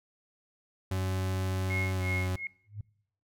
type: tone with pitch glide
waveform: 40% pulse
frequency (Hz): 94 to 92.23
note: F#2 to F#2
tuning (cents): +28 to -5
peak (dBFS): -28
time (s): 0.91-2.36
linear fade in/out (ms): 5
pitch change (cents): -33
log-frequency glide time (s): 1.94-2.02
type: tone with tremolo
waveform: sine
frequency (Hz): 2162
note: C#7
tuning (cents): -44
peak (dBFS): -30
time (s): 1.7-2.47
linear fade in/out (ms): 2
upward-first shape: sine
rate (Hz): 2.8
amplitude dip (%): 100
type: tone with exponential growth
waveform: sine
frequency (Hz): 103.83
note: G#2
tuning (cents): 0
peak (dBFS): -32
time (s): 2.64-2.81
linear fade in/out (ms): 5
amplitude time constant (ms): 36
effects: noise-tail reverb RT60 0.7 s tail -24 dB re dry